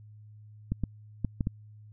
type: clicks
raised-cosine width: 5 ms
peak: -16 dBFS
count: 5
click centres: 0.72 / 0.837 / 1.247 / 1.408 / 1.471 s
effects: added 106 Hz sine -48 dBFS peak until 1.92 s